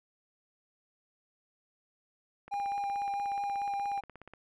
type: click train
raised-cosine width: 0.5 ms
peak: -33 dBFS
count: 32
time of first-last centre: 2.48-4.336 s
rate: 16.7 Hz
type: tone with vibrato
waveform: triangle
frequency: 804 Hz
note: G5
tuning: 44 cents sharp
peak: -29 dBFS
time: 2.51-4.01 s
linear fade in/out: 20 ms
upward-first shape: sine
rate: 4.6 Hz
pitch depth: 11 cents each way
effects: none